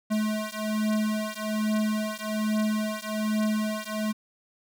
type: beating tone pair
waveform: square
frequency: 214.2 / 215.4 Hz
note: A3 / A3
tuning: -46 / -37 cents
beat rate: 1.2 Hz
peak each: -29 dBFS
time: 0.1-4.13 s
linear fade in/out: 20 ms
effects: none